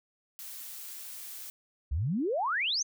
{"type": "noise", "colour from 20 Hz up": "blue", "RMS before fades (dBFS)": -43, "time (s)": [0.39, 1.5], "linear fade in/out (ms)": 0}
{"type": "exponential sweep", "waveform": "sine", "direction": "up", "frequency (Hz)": [61.74, 6550], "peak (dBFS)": -27, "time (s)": [1.91, 2.83], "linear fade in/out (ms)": 10}
{"effects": []}